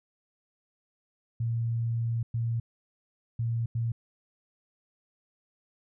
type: tone bursts at uneven times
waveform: sine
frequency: 115.9 Hz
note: A#2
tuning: 10 cents flat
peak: -26 dBFS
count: 4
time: 1.4-2.23 / 2.34-2.6 / 3.39-3.66 / 3.75-3.92 s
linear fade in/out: 5 ms
effects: none